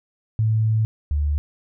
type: tone pair in turn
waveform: sine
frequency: 110 / 73.42 Hz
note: A2 / D2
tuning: 0 / 0 cents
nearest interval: perfect fifth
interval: 700 cents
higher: first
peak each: -16 / -18 dBFS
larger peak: first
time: 0.39-0.85 / 1.11-1.38 s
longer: first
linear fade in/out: 0 ms
effects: none